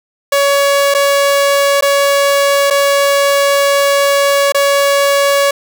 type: tone with dropouts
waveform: sawtooth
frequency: 562 Hz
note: C#5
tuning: 24 cents sharp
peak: -5 dBFS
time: 0.32-5.51 s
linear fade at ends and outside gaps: 5 ms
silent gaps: 0.941-0.947 / 1.81-1.823 / 2.702-2.707 / 4.522-4.545 s
effects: none